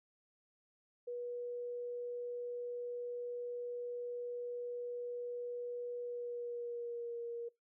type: tone with pitch glide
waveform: sine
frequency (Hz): 484.8 to 470.5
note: B4 to A#4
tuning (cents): -32 to +16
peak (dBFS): -39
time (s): 1.07-7.49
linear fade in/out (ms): 10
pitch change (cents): -52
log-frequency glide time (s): 6.01-7.19
effects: noise-tail reverb RT60 0.2 s tail -23 dB re dry